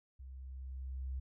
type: tone with level ramp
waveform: sine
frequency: 65.41 Hz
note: C2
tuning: in tune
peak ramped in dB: -47 to -36 dBFS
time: 0.19-1.2 s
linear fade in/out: 10 ms
effects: none